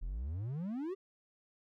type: exponential sweep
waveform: triangle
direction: up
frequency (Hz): 37.22 to 404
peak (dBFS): -34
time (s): 0.01-0.95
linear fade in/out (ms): 20
effects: none